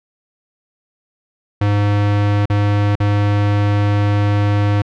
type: tone with dropouts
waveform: square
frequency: 102.6 Hz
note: G#2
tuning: 21 cents flat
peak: -13 dBFS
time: 1.61-4.82 s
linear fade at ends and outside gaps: 5 ms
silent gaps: 2.457-2.499 / 2.955-3.001 s
effects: low-pass 3000 Hz 12 dB/octave